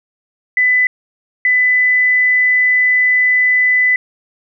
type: tone pair in turn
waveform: sine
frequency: 2000 / 2000 Hz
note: B6 / B6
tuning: +21 / +21 cents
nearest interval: unison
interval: 0 cents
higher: neither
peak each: -9 dBFS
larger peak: neither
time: 0.57-0.87 / 1.45-3.96 s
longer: second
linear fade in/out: 2 ms
effects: none